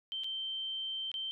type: tone with dropouts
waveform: sine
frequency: 3120 Hz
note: G7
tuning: 9 cents flat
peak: -35 dBFS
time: 0.12-1.31 s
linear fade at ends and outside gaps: 0 ms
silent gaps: 0.236-0.243 / 1.116-1.141 s
effects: none